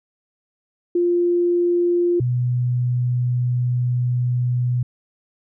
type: tone pair in turn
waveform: sine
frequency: 349.2 / 123.46 Hz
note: F4 / B2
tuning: 0 / 0 cents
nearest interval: octave + tritone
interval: 1800 cents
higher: first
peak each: -15 / -17 dBFS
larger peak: first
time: 0.95-2.2 / 2.2-4.83 s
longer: second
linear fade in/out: 5 ms
effects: none